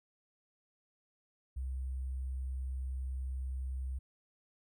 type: tone with sample-and-hold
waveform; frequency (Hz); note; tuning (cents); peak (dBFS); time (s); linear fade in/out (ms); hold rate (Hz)
sine; 65.1; C2; -8; -35; 1.56-3.99; 10; 8820
effects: none